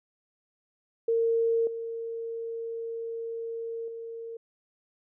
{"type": "tone with level steps", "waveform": "sine", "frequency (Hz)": 458.4, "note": "A#4", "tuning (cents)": -29, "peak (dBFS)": [-22, -32, -36], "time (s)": [1.08, 4.37], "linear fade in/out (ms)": 5, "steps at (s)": [1.67, 3.88], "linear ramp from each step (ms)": 2, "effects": []}